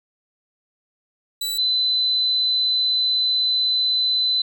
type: tone pair in turn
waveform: sawtooth / sine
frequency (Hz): 3951 / 4022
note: B7 / B7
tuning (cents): 0 / +31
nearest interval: unison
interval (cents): 31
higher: second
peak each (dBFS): -20 / -17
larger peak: second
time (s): 1.41-1.58 / 1.58-4.42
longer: second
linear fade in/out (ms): 5
effects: none